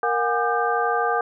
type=tone cluster; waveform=sine; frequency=466.6 / 723 / 815 / 1202 / 1564 Hz; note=A#4 / F#5 / G#5 / D6 / G6; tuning=+2 / -40 / -33 / +40 / -4 cents; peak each=-25 / -25 / -26 / -25 / -27 dBFS; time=0.03-1.21 s; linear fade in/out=2 ms; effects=none